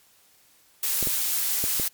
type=noise; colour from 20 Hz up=blue; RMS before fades=-25 dBFS; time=0.83-1.88 s; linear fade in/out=2 ms
type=clicks; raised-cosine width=2 ms; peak=-18 dBFS; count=4; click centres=1.027 / 1.072 / 1.64 / 1.798 s
effects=white hiss -59 dBFS RMS until 1.93 s + MP3 96 kbps